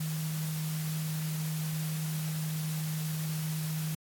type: tone in noise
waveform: sine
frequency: 156.6 Hz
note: D#3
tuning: 11 cents sharp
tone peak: -31 dBFS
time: 0-3.95 s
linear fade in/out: 5 ms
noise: white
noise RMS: -42 dBFS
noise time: 0-3.95 s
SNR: +8 dB
effects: AAC 64 kbps